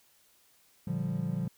triangle chord, G minor seventh, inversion first, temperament equal, 116.54 / 146.83 / 174.61 / 196 Hz, Bb2 / D3 / F3 / G3, 0 / 0 / 0 / 0 cents, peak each -36 / -33 / -31 / -36 dBFS, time 0.87-1.48 s, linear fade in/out 5 ms, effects white hiss -65 dBFS RMS until 1.57 s

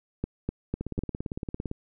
two click trains, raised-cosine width 3 ms, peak -15 / -19 dBFS, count 4 / 17, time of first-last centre 0.24-0.99 / 0.81-1.714 s, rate 4 / 17.7 Hz, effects none

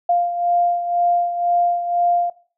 sine beating tone pair, 698.5 / 700.5 Hz, F5 / F5, 0 / +5 cents, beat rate 2 Hz, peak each -16 / -23 dBFS, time 0.09-2.3 s, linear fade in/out 5 ms, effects noise-tail reverb RT60 0.4 s tail -19 dB re dry

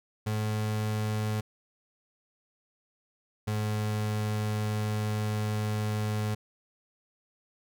35% pulse tone pair in turn, 107.4 / 106.53 Hz, A2 / G#2, -41 / +45 cents, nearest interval unison, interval 14 cents, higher first, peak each -26 dBFS, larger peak neither, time 0.26-1.41 / 3.47-6.35 s, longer second, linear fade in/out 10 ms, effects none

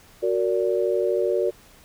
sine chord, Gb augmented, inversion none, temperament just, 370 / 462.5 / 578.1 Hz, Gb4 / Bb4 / D5, 0 / -14 / -27 cents, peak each -23 / -24 / -25 dBFS, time 0.22-1.51 s, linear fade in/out 20 ms, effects pink hiss -52 dBFS RMS until 1.84 s

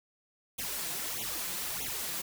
white noise with flanger, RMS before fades -36 dBFS, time 0.58-2.22 s, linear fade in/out 10 ms, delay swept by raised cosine 0.3 to 6 ms, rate 1.6 Hz, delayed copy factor +0.95, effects none

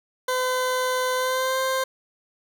20% pulse tone with pitch glide, 509 to 524.5 Hz, C5 to C5, -48 to +4 cents, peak -17 dBFS, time 0.28-1.84 s, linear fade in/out 5 ms, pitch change +52 cents, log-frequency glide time 1.15-1.59 s, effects 8-bit

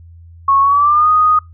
sine tone with pitch glide, 1100 to 1241.9 Hz, C#6 to D#6, -14 to -4 cents, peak -8 dBFS, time 0.48-1.39 s, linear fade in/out 5 ms, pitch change +210 cents, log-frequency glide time 0.61-1.09 s, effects noise-tail reverb RT60 0.2 s tail -24 dB re dry + added 84 Hz sine -36 dBFS peak until 1.53 s

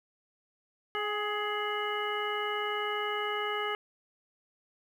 harmonic tone with a mistuned harmonic, 419.2 Hz, G#4, 16 cents sharp, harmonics 1 / 2 / 3 / 4 / 5 / 7, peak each -35 / -38 / -35 / -40 / -38 / -39 dBFS, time 0.95-3.75 s, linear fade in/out 0 ms, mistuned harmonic 2, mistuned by -26 cents, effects 10-bit

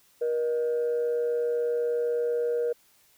sine tone pair together, 476 / 616 Hz, A#4 / D#5, +36 / -17 cents, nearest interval major third, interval 447 cents, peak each -23 / -34 dBFS, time 0.21-2.73 s, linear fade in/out 10 ms, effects tanh soft clip ceiling -20 dBFS + white hiss -62 dBFS RMS until 3.17 s

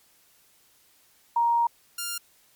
sine / 5% pulse tone pair in turn, 938 / 1400.1 Hz, A#5 / F6, +11 / +4 cents, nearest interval perfect fifth, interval 693 cents, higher second, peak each -19 / -18 dBFS, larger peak second, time 1.36-1.67 / 1.98-2.18 s, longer first, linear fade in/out 5 ms, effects white hiss -61 dBFS RMS until 2.55 s + MP3 96 kbps

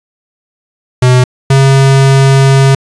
square tone pair in turn, 126.3 / 135.64 Hz, B2 / C#3, +39 / -37 cents, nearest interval minor second, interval 124 cents, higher second, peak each -4 dBFS, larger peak neither, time 1.02-1.24 / 1.5-2.75 s, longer second, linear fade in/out 5 ms, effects resampled to 22050 Hz + 7-bit

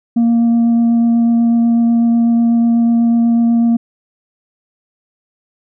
sine tone with vibrato, 233.1 Hz, A#3, in tune, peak -6 dBFS, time 0.16-3.77 s, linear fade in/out 10 ms, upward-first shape sine, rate 8.1 Hz, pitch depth 8 cents each way, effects tanh soft clip ceiling -8 dBFS

